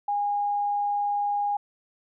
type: tone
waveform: sine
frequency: 818 Hz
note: G#5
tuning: 26 cents flat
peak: -23 dBFS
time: 0.08-1.57 s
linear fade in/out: 5 ms
effects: none